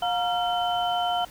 sine tone cluster, 713 / 938 / 1373 / 3060 Hz, F5 / A#5 / F6 / G7, +36 / +11 / -30 / -42 cents, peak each -24 / -33 / -33 / -31 dBFS, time 0.02-1.25 s, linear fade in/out 5 ms, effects pink hiss -48 dBFS RMS until 1.3 s

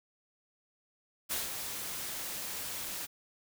white noise with ADSR envelope, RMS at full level -33 dBFS, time 1.29-3.07 s, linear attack 28 ms, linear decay 160 ms, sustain -6 dB, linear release 24 ms, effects none

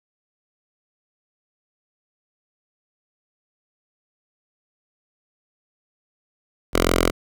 5% pulse tone with notch filter, 43.39 Hz, F1, 10 cents flat, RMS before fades -19 dBFS, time 6.73-7.11 s, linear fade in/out 20 ms, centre 140 Hz, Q 0.62, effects none

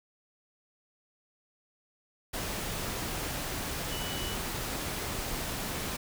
sine tone in noise, 2960 Hz, F#7, in tune, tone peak -40 dBFS, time 3.91-4.35 s, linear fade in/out 10 ms, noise pink, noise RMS -35 dBFS, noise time 2.33-5.97 s, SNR -8 dB, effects none

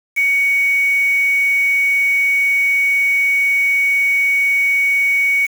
sine tone with quantisation, 2239 Hz, C#7, 17 cents sharp, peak -12 dBFS, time 0.16-5.47 s, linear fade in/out 20 ms, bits 5, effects none

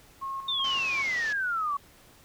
sine tone with tremolo, 1082 Hz, C#6, 42 cents flat, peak -31 dBFS, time 0.21-1.03 s, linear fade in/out 20 ms, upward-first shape square, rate 2.6 Hz, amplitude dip 55%
sine exponential sweep, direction down, 3672 to 1108.7 Hz, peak -26 dBFS, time 0.48-1.77 s, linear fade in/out 5 ms
white low-pass noise, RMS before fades -41 dBFS, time 0.64-1.33 s, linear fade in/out 5 ms, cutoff 6100 Hz, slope 48 dB/octave
effects pink hiss -56 dBFS RMS until 2.24 s

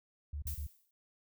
sine tone bursts, 72.9 Hz, D2, 12 cents flat, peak -37 dBFS, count 3, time 0.33-0.668 s, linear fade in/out 5 ms, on 92 ms, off 31 ms
violet noise with exponential decay, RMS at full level -40 dBFS, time 0.47-0.91 s, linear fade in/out 1 ms, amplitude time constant 94 ms
effects noise-tail reverb RT60 0.1 s tail -26 dB re dry

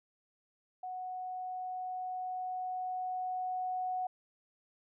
sine tone with level ramp, 738 Hz, F#5, 5 cents flat, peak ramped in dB -38 to -32 dBFS, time 0.83-4.07 s, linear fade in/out 5 ms, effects none

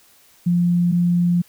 sine tone pair in turn, 174.61 / 174.61 Hz, F3 / F3, 0 / 0 cents, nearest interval unison, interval 0 cents, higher neither, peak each -14 dBFS, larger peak neither, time 0.46-0.92 / 0.92-1.42 s, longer second, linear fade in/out 10 ms, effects white hiss -53 dBFS RMS until 1.48 s

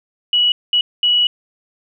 sine tone bursts at uneven times, 2931 Hz, F#7, 17 cents flat, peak -11 dBFS, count 3, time 0.33-0.52 / 0.73-0.81 / 1.03-1.27 s, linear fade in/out 2 ms, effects none

